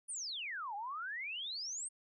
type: exponential two-way sweep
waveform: sine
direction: down then up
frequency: 9956 to 784 to 8830 Hz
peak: -39 dBFS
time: 0.08-1.89 s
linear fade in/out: 20 ms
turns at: 0.75 s
effects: none